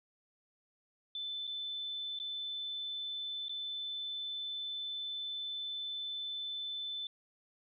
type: tone with dropouts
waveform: sine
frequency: 3520 Hz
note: A7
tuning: in tune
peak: -37 dBFS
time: 1.15-7.07 s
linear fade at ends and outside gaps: 2 ms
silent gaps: 1.47-1.475 / 2.189-2.199 / 3.484-3.494 s
effects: none